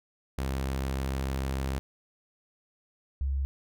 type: tone pair in turn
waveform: sawtooth / sine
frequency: 66.8 / 68.16 Hz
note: C2 / C#2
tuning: +36 / -29 cents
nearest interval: unison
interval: 35 cents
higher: second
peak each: -25 / -26 dBFS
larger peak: first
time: 0.38-1.79 / 3.21-3.45 s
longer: first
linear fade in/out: 0 ms
effects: none